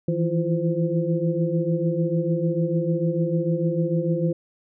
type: tone cluster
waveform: sine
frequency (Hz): 161.2 / 167.9 / 330.9 / 346.5 / 516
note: E3 / E3 / E4 / F4 / C5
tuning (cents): -38 / +32 / +7 / -14 / -24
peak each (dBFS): -24 / -26 / -32 / -28 / -27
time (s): 0.08-4.33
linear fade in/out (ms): 5
effects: none